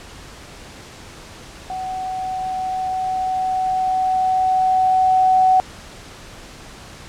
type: tone with level ramp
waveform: sine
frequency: 749 Hz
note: F#5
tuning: 21 cents sharp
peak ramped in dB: -24 to -10 dBFS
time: 1.7-5.6 s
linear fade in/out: 0 ms
effects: pink hiss -39 dBFS RMS until 7.08 s + low-pass 8000 Hz 12 dB/octave